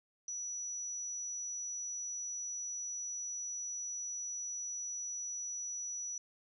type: tone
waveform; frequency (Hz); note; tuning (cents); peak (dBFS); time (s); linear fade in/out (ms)
sine; 5890; F#8; -9; -38; 0.28-6.18; 2
effects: none